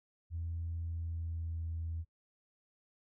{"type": "tone with pitch glide", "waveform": "sine", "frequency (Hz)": [83.6, 82.26], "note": ["E2", "E2"], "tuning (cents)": [25, -3], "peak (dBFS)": -35, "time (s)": [0.3, 2.05], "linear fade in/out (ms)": 50, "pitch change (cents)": -28, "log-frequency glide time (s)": [0.81, 1.63], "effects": ["noise-tail reverb RT60 0.1 s tail -23 dB re dry", "tanh soft clip ceiling -31 dBFS"]}